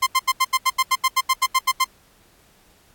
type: tone bursts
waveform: sawtooth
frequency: 1046.5 Hz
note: C6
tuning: in tune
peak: -11 dBFS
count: 15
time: 0.02-1.845 s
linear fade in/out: 10 ms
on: 47 ms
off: 80 ms
effects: pink hiss -56 dBFS RMS until 2.94 s + AAC 64 kbps